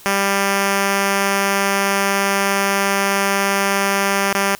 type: tone with dropouts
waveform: 5% pulse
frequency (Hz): 197.6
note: G3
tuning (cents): +14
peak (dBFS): -4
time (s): 0.06-4.55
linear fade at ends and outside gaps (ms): 0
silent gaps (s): 4.327-4.349
effects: white hiss -43 dBFS RMS until 4.59 s